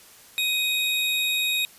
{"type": "tone pair together", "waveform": "square", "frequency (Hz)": [2509, 3759], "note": ["D#7", "A#7"], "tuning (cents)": [14, 14], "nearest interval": "perfect fifth", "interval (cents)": 700, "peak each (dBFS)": [-26, -25], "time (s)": [0.38, 1.65], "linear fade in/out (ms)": 0, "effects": ["white hiss -50 dBFS RMS until 1.78 s", "resampled to 32000 Hz"]}